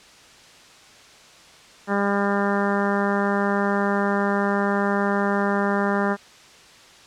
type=harmonic tone; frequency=200.7 Hz; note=G3; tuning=41 cents sharp; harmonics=1 / 2 / 3 / 4 / 5 / 6 / 7 / 8 / 9; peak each=-23 / -26 / -28 / -29 / -30 / -31 / -31 / -32 / -33 dBFS; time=1.87-6.17 s; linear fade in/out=50 ms; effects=white hiss -48 dBFS RMS until 7.06 s + low-pass 6000 Hz 12 dB/octave